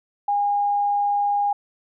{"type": "tone", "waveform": "sine", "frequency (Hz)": 815, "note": "G#5", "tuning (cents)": -33, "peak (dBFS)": -18, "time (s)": [0.28, 1.53], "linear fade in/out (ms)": 5, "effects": []}